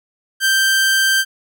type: tone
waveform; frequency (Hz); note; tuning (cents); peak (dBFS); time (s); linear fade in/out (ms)
sawtooth; 1568; G6; 0; -9; 0.4-1.25; 50
effects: none